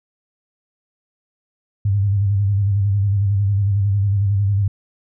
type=tone with vibrato; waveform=sine; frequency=100 Hz; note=G2; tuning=35 cents sharp; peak=-14 dBFS; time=1.85-4.68 s; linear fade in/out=5 ms; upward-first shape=square; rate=11 Hz; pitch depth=50 cents each way; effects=none